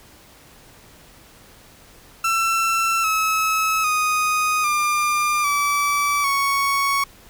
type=tone with pitch steps; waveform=30% pulse; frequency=1341 / 1291.6 / 1244 / 1198.2 / 1154 / 1111.5 Hz; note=E6 / E6 / D#6 / D6 / D6 / C#6; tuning=+29 / -36 / -1 / +34 / -31 / +4 cents; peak=-15 dBFS; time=2.24-7.04 s; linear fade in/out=5 ms; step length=800 ms; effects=pink hiss -48 dBFS RMS until 7.29 s